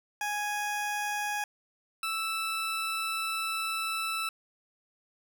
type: tone pair in turn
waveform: 20% pulse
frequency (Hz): 830.6 / 1318.5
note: G#5 / E6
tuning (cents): 0 / 0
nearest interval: minor sixth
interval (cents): 800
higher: second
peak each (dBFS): -25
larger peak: neither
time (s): 0.21-1.44 / 2.03-4.29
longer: second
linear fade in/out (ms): 2
effects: none